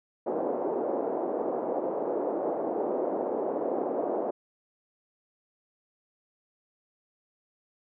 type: band-pass noise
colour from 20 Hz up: pink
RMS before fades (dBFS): -30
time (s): 0.26-4.31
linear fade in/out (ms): 10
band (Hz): 330 to 710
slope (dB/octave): 24
effects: none